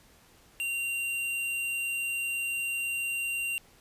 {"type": "tone", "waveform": "square", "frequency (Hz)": 2766, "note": "F7", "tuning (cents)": -17, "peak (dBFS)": -30, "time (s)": [0.6, 3.58], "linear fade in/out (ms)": 0, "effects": ["pink hiss -59 dBFS RMS until 3.8 s", "resampled to 32000 Hz"]}